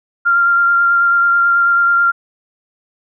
sine tone with vibrato, 1389 Hz, F6, 10 cents flat, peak -9 dBFS, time 0.25-2.12 s, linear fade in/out 20 ms, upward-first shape sine, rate 9.2 Hz, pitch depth 13 cents each way, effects none

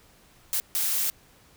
blue noise bursts at uneven times, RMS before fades -26 dBFS, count 2, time 0.53-0.6 / 0.75-1.1 s, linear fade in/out 0 ms, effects pink hiss -57 dBFS RMS until 1.56 s

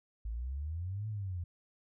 sine exponential two-way sweep, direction up then down, 52.7 to 110 to 84.3 Hz, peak -35 dBFS, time 0.25-1.44 s, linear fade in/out 5 ms, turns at 1.08 s, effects none

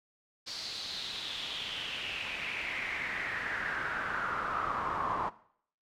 brown noise with band-pass filter sweep, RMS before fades -36 dBFS, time 0.46-5.3 s, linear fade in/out 20 ms, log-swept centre 4700 to 1000 Hz, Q 5, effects noise-tail reverb RT60 0.6 s tail -18 dB re dry

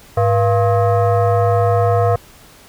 sine tone with frequency modulation, 103.83 Hz, G#2, in tune, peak -11 dBFS, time 0.17-2.16 s, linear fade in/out 5 ms, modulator 586 Hz, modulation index 1.3, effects pink hiss -44 dBFS RMS until 2.68 s

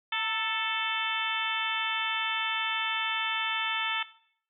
harmonic tone with a mistuned harmonic, 440 Hz, A4, in tune, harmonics 2 / 3 / 4 / 5 / 6 / 7 / 8, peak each -35 / -35 / -35 / -35 / -35 / -35 / -35 dBFS, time 0.12-4.03 s, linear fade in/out 5 ms, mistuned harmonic 2, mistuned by +51 cents, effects noise-tail reverb RT60 0.6 s tail -18 dB re dry

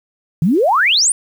sine exponential sweep, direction up, 146.2 to 9920 Hz, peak -10 dBFS, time 0.42-1.12 s, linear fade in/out 2 ms, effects 7-bit

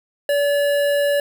square tone with notch filter, 573 Hz, D5, 43 cents flat, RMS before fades -18 dBFS, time 0.29-1.2 s, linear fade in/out 2 ms, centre 6100 Hz, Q 0.92, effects none

